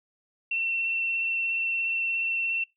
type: tone with vibrato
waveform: sine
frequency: 2703 Hz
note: E7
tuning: 43 cents sharp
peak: -25 dBFS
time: 0.51-2.64 s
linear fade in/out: 5 ms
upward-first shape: sine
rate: 17 Hz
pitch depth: 14 cents each way
effects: noise-tail reverb RT60 0.2 s tail -24 dB re dry